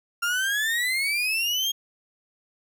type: exponential sweep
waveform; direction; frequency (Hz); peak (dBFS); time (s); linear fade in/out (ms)
35% pulse; up; 1376 to 3275; -21; 0.22-1.72; 10
effects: none